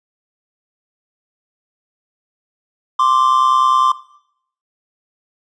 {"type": "tone pair together", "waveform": "triangle", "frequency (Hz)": [1044.8, 1174.7], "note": ["C6", "D6"], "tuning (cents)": [-3, 0], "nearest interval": "major second", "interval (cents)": 203, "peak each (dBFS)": -12, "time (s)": [2.99, 3.92], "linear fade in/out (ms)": 5, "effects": ["noise-tail reverb RT60 0.7 s tail -17 dB re dry", "resampled to 22050 Hz"]}